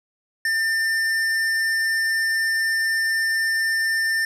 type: tone with hard clipping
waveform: sine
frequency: 1796 Hz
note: A6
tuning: 35 cents sharp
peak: -21 dBFS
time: 0.45-4.25 s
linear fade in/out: 2 ms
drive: 12 dB
effects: none